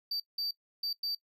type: tone bursts at uneven times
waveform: triangle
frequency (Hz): 4637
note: D8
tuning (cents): -23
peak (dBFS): -30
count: 4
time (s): 0.11-0.2 / 0.38-0.51 / 0.83-0.93 / 1.03-1.15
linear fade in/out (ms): 5
effects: noise-tail reverb RT60 0.1 s tail -19 dB re dry